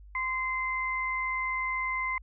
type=tone pair together; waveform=sine; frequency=1036.1 / 2074 Hz; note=C6 / C7; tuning=-17 / -16 cents; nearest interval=octave; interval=1201 cents; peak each=-32 / -30 dBFS; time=0.15-2.18 s; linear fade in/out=2 ms; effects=added 50 Hz sine -47 dBFS peak until 2.22 s